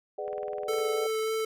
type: chord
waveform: sine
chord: G# half-diminished seventh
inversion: none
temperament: just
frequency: 415.3 / 498.4 / 598 / 747.5 Hz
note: G#4 / B4 / D5 / F#5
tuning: 0 / +16 / +31 / +17 cents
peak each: -36 / -39 / -36 / -39 dBFS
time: 0.18-1.07 s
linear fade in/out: 5 ms
type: click train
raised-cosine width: 0.5 ms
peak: -33 dBFS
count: 11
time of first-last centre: 0.28-0.785 s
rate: 19.8 Hz
type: tone with vibrato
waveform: square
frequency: 440 Hz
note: A4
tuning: in tune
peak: -28 dBFS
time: 0.68-1.45 s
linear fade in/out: 5 ms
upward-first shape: sine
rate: 3.4 Hz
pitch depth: 9 cents each way
effects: none